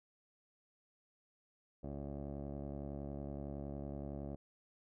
15% pulse tone with low-pass filter, 70.8 Hz, C#2, 37 cents sharp, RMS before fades -44 dBFS, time 1.83-4.36 s, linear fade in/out 10 ms, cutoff 520 Hz, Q 4.1, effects none

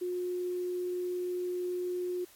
sine tone with quantisation, 359.3 Hz, F4, 49 cents sharp, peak -31 dBFS, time 0.01-2.25 s, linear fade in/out 10 ms, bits 10, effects white hiss -58 dBFS RMS until 2.35 s + AAC 64 kbps

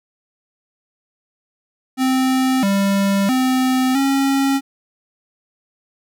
square tone with pitch steps, 260.4 / 197.6 / 258 / 273.1 Hz, C4 / G3 / C4 / C#4, -8 / +14 / -24 / -26 cents, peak -15 dBFS, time 1.97-4.61 s, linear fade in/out 50 ms, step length 660 ms, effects none

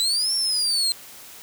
35% pulse linear two-way sweep, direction up then down, 3909 to 5490 to 4126 Hz, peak -18 dBFS, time 0-0.92 s, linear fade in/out 0 ms, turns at 0.34 s, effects white hiss -43 dBFS RMS until 1.42 s + high-pass 60 Hz 12 dB/octave

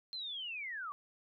sine linear sweep, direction down, 4186 to 1108.7 Hz, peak -39 dBFS, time 0.13-0.92 s, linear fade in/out 0 ms, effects none

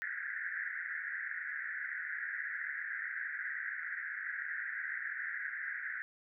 pink band-pass noise, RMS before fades -40 dBFS, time 0.02-6.02 s, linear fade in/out 0 ms, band 1500 to 2000 Hz, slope 96 dB/octave, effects none

